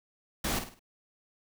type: noise with echo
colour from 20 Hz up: pink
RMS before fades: -31 dBFS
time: 0.44-0.59 s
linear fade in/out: 5 ms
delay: 51 ms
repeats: 4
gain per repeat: -8 dB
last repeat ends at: 0.794 s
effects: none